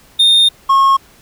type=tone pair in turn; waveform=triangle; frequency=3655 / 1086.6 Hz; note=A#7 / C#6; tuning=-35 / -35 cents; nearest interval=octave + major sixth; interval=2100 cents; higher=first; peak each=-5 dBFS; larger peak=neither; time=0.19-0.49 / 0.69-0.97 s; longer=first; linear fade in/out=10 ms; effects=pink hiss -46 dBFS RMS until 1.21 s